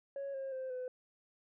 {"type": "tone with pitch steps", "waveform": "sine", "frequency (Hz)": [554.4, 537.7, 521.5, 505.8], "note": ["C#5", "C5", "C5", "B4"], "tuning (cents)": [0, 47, -6, 41], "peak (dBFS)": -36, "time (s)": [0.16, 0.88], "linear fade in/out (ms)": 2, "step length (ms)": 180, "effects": ["tanh soft clip ceiling -36 dBFS"]}